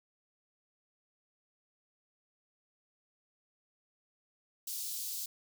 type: high-pass noise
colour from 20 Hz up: white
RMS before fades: -39 dBFS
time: 4.67-5.26 s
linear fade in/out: 5 ms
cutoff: 3900 Hz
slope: 24 dB/octave
effects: none